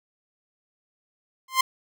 sawtooth tone with exponential growth, 1046.5 Hz, C6, in tune, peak -10 dBFS, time 1.48-1.61 s, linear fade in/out 5 ms, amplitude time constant 28 ms, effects none

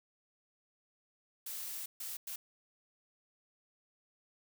blue noise bursts at uneven times, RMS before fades -42 dBFS, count 3, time 1.46-1.86 / 2-2.17 / 2.27-2.36 s, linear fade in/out 5 ms, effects none

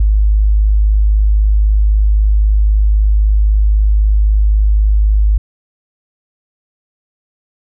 sine tone, 51.91 Hz, G#1, in tune, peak -7 dBFS, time 0-5.38 s, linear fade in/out 5 ms, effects none

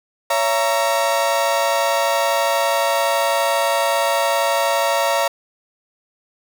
35% pulse chord, A# diminished, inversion first, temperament just, 559.4 / 671.3 / 932.3 Hz, C#5 / E5 / A#5, +16 / +31 / 0 cents, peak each -19 dBFS, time 0.3-5.28 s, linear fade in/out 5 ms, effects none

